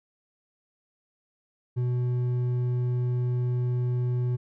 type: tone with hard clipping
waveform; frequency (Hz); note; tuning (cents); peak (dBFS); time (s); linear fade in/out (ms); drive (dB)
sine; 123.47; B2; 0; -25; 1.76-4.37; 20; 5
effects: none